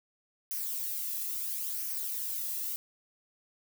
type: noise with flanger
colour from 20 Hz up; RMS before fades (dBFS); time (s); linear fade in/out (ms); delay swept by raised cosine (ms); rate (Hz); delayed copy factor
violet; -35; 0.51-2.76; 0; 0.25 to 1.35; 0.74; -0.5
effects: none